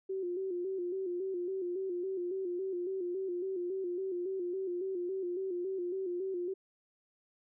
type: tone with vibrato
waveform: sine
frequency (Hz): 367.6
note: F#4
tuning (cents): -11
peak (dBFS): -33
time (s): 0.09-6.54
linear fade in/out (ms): 10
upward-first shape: square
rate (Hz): 3.6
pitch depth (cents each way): 70
effects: none